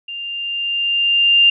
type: tone with level ramp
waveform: sine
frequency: 2795 Hz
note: F7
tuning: 1 cent sharp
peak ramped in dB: -26 to -7 dBFS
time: 0.08-1.5 s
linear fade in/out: 5 ms
effects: none